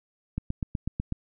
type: click train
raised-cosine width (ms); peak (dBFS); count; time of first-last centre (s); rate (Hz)
5; -16; 7; 0.38-1.123; 8.07
effects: none